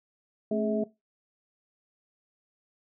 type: tone cluster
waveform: sine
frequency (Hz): 218 / 271.7 / 418.8 / 646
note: A3 / C#4 / G#4 / E5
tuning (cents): -16 / -35 / +15 / -35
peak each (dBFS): -28 / -37 / -30 / -31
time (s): 0.51-0.84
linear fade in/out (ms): 5
effects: noise-tail reverb RT60 0.2 s tail -18 dB re dry